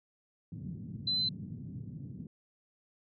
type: band-pass noise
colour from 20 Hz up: pink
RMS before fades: -43 dBFS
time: 0.52-2.27 s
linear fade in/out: 2 ms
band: 110 to 220 Hz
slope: 24 dB/octave
type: tone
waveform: sine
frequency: 4048 Hz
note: B7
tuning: 42 cents sharp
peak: -28 dBFS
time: 1.07-1.29 s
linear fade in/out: 5 ms
effects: none